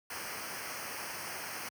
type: noise with comb filter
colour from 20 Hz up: pink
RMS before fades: -41 dBFS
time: 0.1-1.69 s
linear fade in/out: 5 ms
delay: 0.27 ms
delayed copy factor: -0.85
effects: high-pass 80 Hz 12 dB/octave